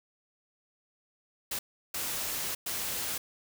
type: noise bursts at uneven times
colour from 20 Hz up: white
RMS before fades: -34 dBFS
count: 3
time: 1.51-1.59 / 1.94-2.55 / 2.66-3.18 s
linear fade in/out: 5 ms
effects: none